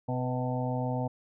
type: harmonic tone with a mistuned harmonic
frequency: 126.6 Hz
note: B2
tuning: 43 cents sharp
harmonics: 1 / 2 / 4 / 5 / 6 / 7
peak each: -31 / -34 / -37 / -38 / -39 / -39 dBFS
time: 0.08-1.08 s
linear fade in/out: 10 ms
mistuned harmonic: 4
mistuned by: -25 cents
effects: none